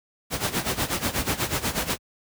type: noise with tremolo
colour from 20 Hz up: pink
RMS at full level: -23 dBFS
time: 0.3-1.98 s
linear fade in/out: 50 ms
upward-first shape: sine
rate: 8.2 Hz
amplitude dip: 80%
effects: high-pass 60 Hz 12 dB/octave